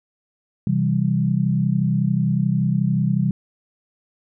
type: chord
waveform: sine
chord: C major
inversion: none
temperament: equal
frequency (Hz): 130.81 / 164.81 / 196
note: C3 / E3 / G3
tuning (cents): 0 / 0 / 0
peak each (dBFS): -21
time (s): 0.67-3.31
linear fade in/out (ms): 2
effects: none